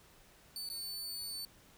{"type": "tone with dropouts", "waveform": "sawtooth", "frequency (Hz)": 4499, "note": "C#8", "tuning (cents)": 25, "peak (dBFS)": -37, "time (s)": [0.56, 1.45], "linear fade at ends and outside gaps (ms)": 1, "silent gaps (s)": [0.689, 0.7], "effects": ["pink hiss -62 dBFS RMS until 1.77 s"]}